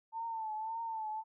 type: tone with vibrato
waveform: sine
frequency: 889 Hz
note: A5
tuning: 18 cents sharp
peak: -36 dBFS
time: 0.12-1.24 s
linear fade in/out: 50 ms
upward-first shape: triangle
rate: 1.8 Hz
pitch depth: 70 cents each way
effects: none